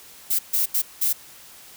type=noise bursts at uneven times; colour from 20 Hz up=violet; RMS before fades=-21 dBFS; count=4; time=0.3-0.39 / 0.53-0.66 / 0.74-0.82 / 1.01-1.13 s; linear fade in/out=10 ms; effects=white hiss -46 dBFS RMS until 1.76 s